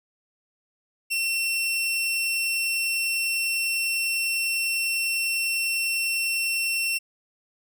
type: tone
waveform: sawtooth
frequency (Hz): 2710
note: E7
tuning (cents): +47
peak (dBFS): -20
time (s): 1.1-6.99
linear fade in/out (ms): 20
effects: none